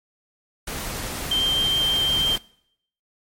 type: tone in noise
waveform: sine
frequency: 3153 Hz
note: G7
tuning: 9 cents sharp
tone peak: -18 dBFS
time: 1.31-2.36 s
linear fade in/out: 5 ms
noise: pink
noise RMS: -30 dBFS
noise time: 0.67-2.38 s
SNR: +9 dB
effects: noise-tail reverb RT60 0.7 s tail -22 dB re dry + MP3 64 kbps